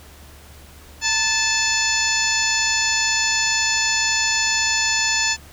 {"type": "harmonic tone with a mistuned harmonic", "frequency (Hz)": 874, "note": "A5", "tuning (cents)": -12, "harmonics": [1, 2, 3, 4, 5, 6, 7, 8], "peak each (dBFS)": [-29, -24, -24, -29, -26, -25, -29, -24], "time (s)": [1.01, 5.37], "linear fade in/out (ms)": 50, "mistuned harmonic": 1, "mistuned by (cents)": 62, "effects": ["added 73 Hz sine -44 dBFS peak until 5.52 s", "pink hiss -46 dBFS RMS until 5.52 s"]}